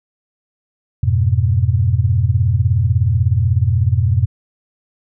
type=chord; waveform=sine; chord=F diminished; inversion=none; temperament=equal; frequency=87.31 / 103.83 / 123.47 Hz; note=F2 / Ab2 / Cb3; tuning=0 / 0 / 0 cents; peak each=-16 dBFS; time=1.03-4.26 s; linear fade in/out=5 ms; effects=none